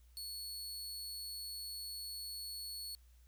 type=tone; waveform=sawtooth; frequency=4400 Hz; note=C#8; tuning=14 cents flat; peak=-40 dBFS; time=0.17-2.95 s; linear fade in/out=0 ms; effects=added 60 Hz sine -60 dBFS peak until 3.27 s + white hiss -74 dBFS RMS until 3.27 s